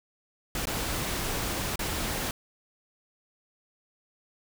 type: noise with dropouts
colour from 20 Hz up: pink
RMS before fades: -31 dBFS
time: 0.55-2.31 s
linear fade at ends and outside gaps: 2 ms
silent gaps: 0.655-0.67 / 1.758-1.792 s
effects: none